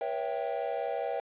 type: chord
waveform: triangle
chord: C# half-diminished seventh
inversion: third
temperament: equal with one note detuned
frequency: 482.3 / 554.4 / 659.3 / 784 Hz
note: B4 / C#5 / E5 / G5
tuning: -41 / 0 / 0 / 0 cents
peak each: -34 dBFS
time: 0.01-1.2 s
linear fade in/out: 2 ms
effects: resampled to 8000 Hz + 9-bit